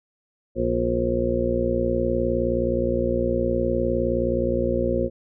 harmonic tone, 59.4 Hz, A#1, 33 cents sharp, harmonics 1 / 2 / 3 / 4 / 6 / 7 / 8 / 9, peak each -29 / -31 / -35 / -27 / -26 / -36 / -29 / -25 dBFS, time 0.55-5.1 s, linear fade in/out 50 ms, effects none

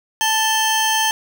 25% pulse tone pair together, 880 / 3138 Hz, A5 / G7, 0 / +1 cents, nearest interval octave + minor seventh, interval 2201 cents, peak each -14 / -16 dBFS, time 0.21-1.11 s, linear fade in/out 0 ms, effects none

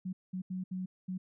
sine tone bursts at uneven times, 185 Hz, F#3, in tune, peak -34 dBFS, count 5, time 0.05-0.13 / 0.33-0.42 / 0.5-0.64 / 0.71-0.86 / 1.08-1.18 s, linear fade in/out 10 ms, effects none

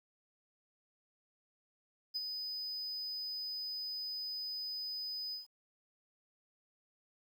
triangle tone with ADSR envelope, 5000 Hz, D#8, 8 cents sharp, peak -32 dBFS, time 2.14-5.47 s, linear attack 21 ms, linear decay 31 ms, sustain -5 dB, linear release 140 ms, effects 11-bit

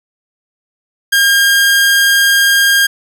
sawtooth tone, 1613 Hz, G6, 49 cents sharp, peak -4 dBFS, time 1.12-2.87 s, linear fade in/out 10 ms, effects none

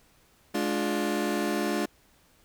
30% pulse chord, D diminished, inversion second, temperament just, 211.4 / 293.7 / 352.4 Hz, Ab3 / D4 / F4, +31 / 0 / +16 cents, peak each -28 dBFS, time 0.54-1.86 s, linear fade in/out 10 ms, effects pink hiss -62 dBFS RMS until 2.44 s

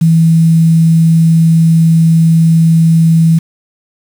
sine tone with quantisation, 163.6 Hz, E3, 13 cents flat, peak -4 dBFS, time 0.01-3.39 s, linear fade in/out 10 ms, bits 5, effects none

